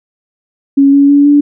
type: tone with pitch steps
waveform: sine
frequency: 277.2 / 281.2 / 285.3 / 289.5 Hz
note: C#4 / C#4 / C#4 / D4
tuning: 0 / +25 / +50 / -25 cents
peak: -3 dBFS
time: 0.77-1.41 s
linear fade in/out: 10 ms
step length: 160 ms
effects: none